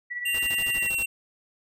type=tone with tremolo; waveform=sine; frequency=1949 Hz; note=B6; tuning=23 cents flat; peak=-27 dBFS; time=0.1-0.9 s; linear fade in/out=20 ms; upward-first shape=triangle; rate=17 Hz; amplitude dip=65%
type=tone with pitch glide; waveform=square; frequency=2780 to 2734 Hz; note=F7 to F7; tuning=-9 to -37 cents; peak=-25 dBFS; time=0.25-1.06 s; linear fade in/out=10 ms; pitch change=-28 cents; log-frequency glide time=0.71-0.94 s
type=noise bursts; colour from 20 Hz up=pink; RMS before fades=-39 dBFS; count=9; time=0.34-1.03 s; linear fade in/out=5 ms; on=50 ms; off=30 ms
effects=none